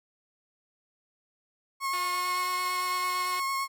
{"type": "tone with vibrato", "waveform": "35% pulse", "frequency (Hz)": 1088, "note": "C#6", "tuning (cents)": -33, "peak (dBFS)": -26, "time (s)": [1.8, 3.68], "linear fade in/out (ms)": 50, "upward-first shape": "sine", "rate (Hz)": 8.9, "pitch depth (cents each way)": 14}
{"type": "tone with pitch glide", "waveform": "5% pulse", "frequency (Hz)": [356.9, 365.2], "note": ["F4", "F#4"], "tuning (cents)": [38, -23], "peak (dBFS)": -26, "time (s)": [1.93, 3.4], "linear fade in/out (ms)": 5, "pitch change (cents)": 39, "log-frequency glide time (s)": [2.14, 2.45]}
{"effects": []}